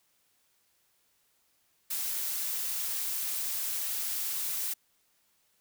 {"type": "noise", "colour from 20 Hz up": "blue", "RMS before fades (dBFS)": -33, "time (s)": [1.9, 4.74], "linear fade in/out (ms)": 10, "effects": ["white hiss -71 dBFS RMS until 5.6 s"]}